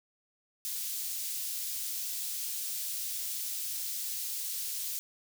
white high-pass noise, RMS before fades -36 dBFS, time 0.65-4.99 s, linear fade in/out 0 ms, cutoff 4200 Hz, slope 12 dB/octave, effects none

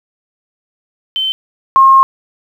sine tone pair in turn, 3083 / 1072.5 Hz, G7 / C6, -29 / +42 cents, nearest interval octave + tritone, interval 1829 cents, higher first, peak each -13 / -3 dBFS, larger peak second, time 1.16-1.32 / 1.76-2.03 s, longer second, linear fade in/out 0 ms, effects 7-bit

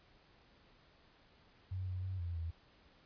sine tone with pitch steps, 93.2 / 91.8 / 93.9 / 86.2 / 82.6 Hz, F#2 / F#2 / F#2 / F2 / E2, +13 / -13 / +26 / -22 / +4 cents, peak -37 dBFS, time 1.71-2.51 s, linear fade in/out 10 ms, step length 160 ms, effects pink hiss -66 dBFS RMS until 3.05 s + resampled to 11025 Hz

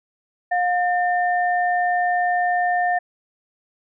sine tone pair together, 714.3 / 1800 Hz, F5 / A6, +39 / +39 cents, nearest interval octave + major third, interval 1600 cents, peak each -18 / -24 dBFS, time 0.51-2.99 s, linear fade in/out 10 ms, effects none

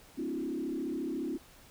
sine tone with frequency modulation, 300 Hz, D4, 37 cents sharp, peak -32 dBFS, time 0.17-1.38 s, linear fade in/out 20 ms, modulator 34.3 Hz, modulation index 1.7, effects pink hiss -57 dBFS RMS until 1.7 s

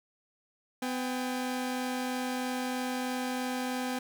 sawtooth tone pair together, 252.3 / 800 Hz, B3 / G5, +37 / +35 cents, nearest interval octave + minor sixth, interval 1998 cents, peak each -28 / -34 dBFS, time 0.82-3.99 s, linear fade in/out 5 ms, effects none

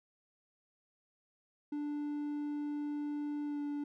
triangle tone with pitch glide, 293.7 to 290.3 Hz, D4 to D4, 0 to -20 cents, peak -33 dBFS, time 1.72-3.84 s, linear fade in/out 5 ms, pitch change -20 cents, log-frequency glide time 3.45-3.6 s, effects none

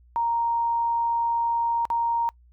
sine tone with dropouts, 932.3 Hz, A#5, in tune, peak -21 dBFS, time 0.16-2.29 s, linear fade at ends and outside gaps 0 ms, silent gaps 1.853-1.902 s, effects noise-tail reverb RT60 0.1 s tail -26 dB re dry + added 60 Hz sine -52 dBFS peak until 2.52 s

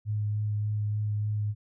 sine tone with vibrato, 105.3 Hz, G#2, 24 cents sharp, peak -26 dBFS, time 0.05-1.55 s, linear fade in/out 50 ms, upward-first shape sine, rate 3.4 Hz, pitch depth 12 cents each way, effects none

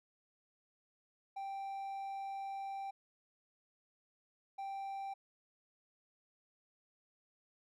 triangle tone bursts at uneven times, 784 Hz, G5, in tune, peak -38 dBFS, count 2, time 1.36-2.91 / 4.58-5.14 s, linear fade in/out 10 ms, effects none

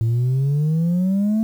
sine exponential sweep, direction up, 111.3 to 224.3 Hz, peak -13 dBFS, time 0.01-1.43 s, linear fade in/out 0 ms, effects tanh soft clip ceiling -15 dBFS + 8-bit

